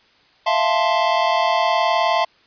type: chord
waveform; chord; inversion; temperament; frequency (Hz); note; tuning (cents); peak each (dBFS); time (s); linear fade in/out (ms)
square; F major seventh; third; equal; 659.3 / 698.5 / 880 / 1046.5; E5 / F5 / A5 / C6; 0 / 0 / 0 / 0; -22; 0.46-2.25; 10
effects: white hiss -55 dBFS RMS until 2.46 s + resampled to 11025 Hz